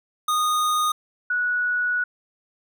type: tone pair in turn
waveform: square / sine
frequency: 1234 / 1467.5 Hz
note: D#6 / F#6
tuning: -15 / -15 cents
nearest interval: minor third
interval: 300 cents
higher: second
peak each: -20 dBFS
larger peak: neither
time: 0.28-0.92 / 1.3-2.04 s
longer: second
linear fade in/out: 5 ms
effects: none